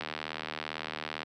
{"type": "click train", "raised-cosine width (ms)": 0.3, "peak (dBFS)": -18, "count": 96, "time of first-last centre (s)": [0.01, 1.231], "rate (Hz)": 77.8, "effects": ["high-pass 200 Hz 12 dB/octave"]}